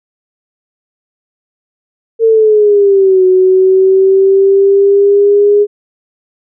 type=exponential two-way sweep; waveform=sine; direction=down then up; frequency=456 to 370 to 413.3 Hz; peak=-4 dBFS; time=2.19-5.67 s; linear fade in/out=50 ms; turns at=3.25 s; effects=none